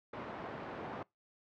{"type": "band-pass noise", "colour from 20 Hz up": "white", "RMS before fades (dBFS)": -44, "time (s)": [0.13, 1.03], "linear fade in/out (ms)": 5, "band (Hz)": [110, 940], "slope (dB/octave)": 12, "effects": ["noise-tail reverb RT60 0.2 s tail -24 dB re dry", "low-pass 4000 Hz 12 dB/octave"]}